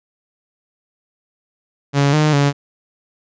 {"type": "tone with pitch steps", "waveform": "sawtooth", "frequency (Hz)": [141.2, 152.6, 142.2], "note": ["C#3", "D#3", "C#3"], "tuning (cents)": [32, -33, 45], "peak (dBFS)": -8, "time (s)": [1.93, 2.53], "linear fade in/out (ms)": 50, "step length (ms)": 200, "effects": ["resampled to 16000 Hz"]}